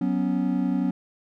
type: chord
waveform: triangle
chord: F# suspended fourth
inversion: none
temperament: just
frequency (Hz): 185 / 246.7 / 277.5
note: F#3 / B3 / C#4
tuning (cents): 0 / -2 / +2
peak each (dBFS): -24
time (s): 0.01-0.91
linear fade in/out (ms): 5
effects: none